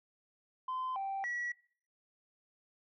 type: tone with pitch steps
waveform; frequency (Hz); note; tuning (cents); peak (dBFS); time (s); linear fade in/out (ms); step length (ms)
sine; 1029 / 781 / 1932; C6 / G5 / B6; -29 / -7 / -39; -33; 0.68-1.52; 5; 280
effects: noise-tail reverb RT60 0.5 s tail -21 dB re dry + tanh soft clip ceiling -32 dBFS